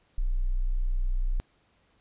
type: tone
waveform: sine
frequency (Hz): 30.87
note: B0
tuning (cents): 0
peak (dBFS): -23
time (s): 0.18-1.4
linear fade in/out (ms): 0
effects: pink hiss -67 dBFS RMS until 2 s + resampled to 8000 Hz